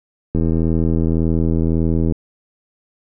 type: click train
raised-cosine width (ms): 3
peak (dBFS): -6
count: 146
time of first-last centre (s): 0.35-2.123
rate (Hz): 81.8
effects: none